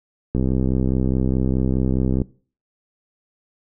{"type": "click train", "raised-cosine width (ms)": 3, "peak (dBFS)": -8, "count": 122, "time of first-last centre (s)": [0.35, 2.217], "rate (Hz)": 64.8, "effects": ["noise-tail reverb RT60 0.4 s tail -20 dB re dry"]}